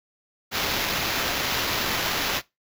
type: noise with sample-and-hold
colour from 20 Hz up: white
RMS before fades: -26 dBFS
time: 0.51-2.42 s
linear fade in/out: 50 ms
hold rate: 8820 Hz
effects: noise-tail reverb RT60 0.2 s tail -21 dB re dry